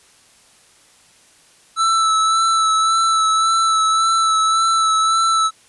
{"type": "tone with vibrato", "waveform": "square", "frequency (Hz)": 1318.5, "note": "E6", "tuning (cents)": 0, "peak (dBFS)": -14, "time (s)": [1.76, 5.51], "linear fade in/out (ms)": 50, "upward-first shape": "sine", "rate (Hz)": 1.8, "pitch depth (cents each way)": 20, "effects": ["white hiss -51 dBFS RMS until 5.68 s", "resampled to 24000 Hz"]}